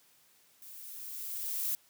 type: noise with level ramp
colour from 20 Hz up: violet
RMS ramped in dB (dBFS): -50 to -32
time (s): 0.62-1.75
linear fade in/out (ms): 0
effects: white hiss -65 dBFS RMS until 1.89 s + high-pass 80 Hz 12 dB/octave